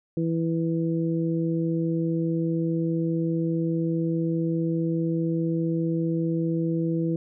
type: harmonic tone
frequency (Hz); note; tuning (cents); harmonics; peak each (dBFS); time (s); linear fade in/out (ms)
164.81; E3; 0; 1 / 2 / 3; -25 / -26 / -33; 0.17-7.16; 2
effects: none